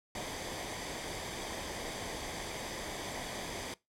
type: noise with comb filter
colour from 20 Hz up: pink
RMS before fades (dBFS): -40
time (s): 0.15-3.74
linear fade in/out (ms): 2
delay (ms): 0.73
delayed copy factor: -0.55
effects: noise-tail reverb RT60 0.2 s tail -21 dB re dry + low-pass 9000 Hz 12 dB/octave